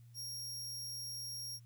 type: tone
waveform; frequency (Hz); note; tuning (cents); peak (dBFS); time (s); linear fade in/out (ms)
sawtooth; 5588; F8; 0; -39; 0.14-1.6; 50
effects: added 118 Hz sine -55 dBFS peak until 1.65 s + white hiss -75 dBFS RMS until 1.65 s